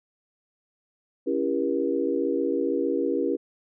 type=chord; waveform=sine; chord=C# diminished seventh; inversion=none; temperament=just; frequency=277.2 / 332.6 / 399.1 / 479 Hz; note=C#4 / E4 / G4 / Bb4; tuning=0 / +16 / +31 / +47 cents; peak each=-28 dBFS; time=1.26-3.37 s; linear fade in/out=20 ms; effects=none